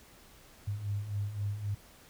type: beating tone pair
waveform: sine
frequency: 99.3 / 103.1 Hz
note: G2 / G#2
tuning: +23 / -12 cents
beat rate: 3.8 Hz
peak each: -39 / -33 dBFS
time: 0.67-1.75 s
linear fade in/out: 10 ms
effects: pink hiss -57 dBFS RMS until 2.09 s